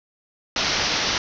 white low-pass noise, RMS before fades -23 dBFS, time 0.56-1.18 s, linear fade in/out 2 ms, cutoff 6000 Hz, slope 96 dB/octave, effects none

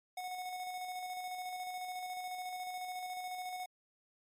square tone with tremolo, 733 Hz, F#5, 16 cents flat, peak -39 dBFS, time 0.17-3.66 s, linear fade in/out 5 ms, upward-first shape square, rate 14 Hz, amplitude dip 30%, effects MP3 64 kbps

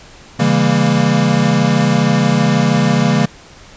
square chord, C# diminished seventh, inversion none, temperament equal with one note detuned, 138.59 / 164.81 / 200.5 / 233.1 Hz, C#3 / E3 / G3 / Bb3, 0 / 0 / +39 / 0 cents, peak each -17 dBFS, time 0.39-3.26 s, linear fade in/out 10 ms, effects pink hiss -40 dBFS RMS until 3.76 s + resampled to 16000 Hz

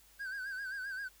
triangle tone with vibrato, 1568 Hz, G6, in tune, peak -36 dBFS, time 0.19-1.09 s, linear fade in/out 20 ms, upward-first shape sine, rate 7.6 Hz, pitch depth 83 cents each way, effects added 50 Hz sine -67 dBFS peak until 1.2 s + white hiss -63 dBFS RMS until 1.2 s

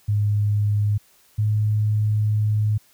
sine tone pair in turn, 103.83 / 106.38 Hz, G#2 / G#2, 0 / +42 cents, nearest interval unison, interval 42 cents, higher second, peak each -17 / -17 dBFS, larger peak neither, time 0.08-0.98 / 1.38-2.78 s, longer second, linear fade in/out 10 ms, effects white hiss -57 dBFS RMS until 2.93 s

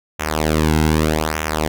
sawtooth tone with flanger, 77.78 Hz, D#2, in tune, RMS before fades -18 dBFS, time 0.19-1.68 s, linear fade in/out 10 ms, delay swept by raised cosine 0.22 to 1.72 ms, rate 0.82 Hz, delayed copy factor -0.85, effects none

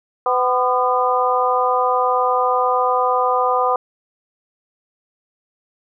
harmonic tone with a mistuned harmonic, 251.6 Hz, B3, 32 cents sharp, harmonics 2 / 3 / 4 / 5, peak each -20 / -20 / -20 / -20 dBFS, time 0.26-3.76 s, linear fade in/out 2 ms, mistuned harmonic 5, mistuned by -53 cents, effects none

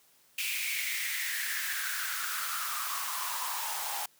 white noise with high-pass filter sweep, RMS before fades -34 dBFS, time 0.38-4.06 s, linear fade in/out 5 ms, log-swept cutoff 2500 to 800 Hz, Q 6.1, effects white hiss -64 dBFS RMS until 4.19 s + high-pass 100 Hz 12 dB/octave

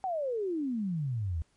sine exponential sweep, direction down, 782 to 75.2 Hz, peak -29 dBFS, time 0.04-1.42 s, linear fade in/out 0 ms, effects pink hiss -70 dBFS RMS until 1.56 s + MP3 48 kbps

